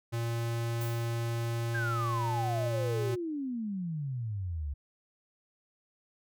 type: tone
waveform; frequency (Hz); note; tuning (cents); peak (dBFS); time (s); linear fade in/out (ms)
square; 116.54; A#2; 0; -31; 0.12-3.16; 20
type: noise with exponential decay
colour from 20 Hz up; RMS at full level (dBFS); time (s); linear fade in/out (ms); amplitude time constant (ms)
violet; -41; 0.81-1.27; 2; 100
type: exponential sweep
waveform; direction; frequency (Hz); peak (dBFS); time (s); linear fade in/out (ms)
sine; down; 1628 to 67.8; -32; 1.74-4.74; 10
effects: none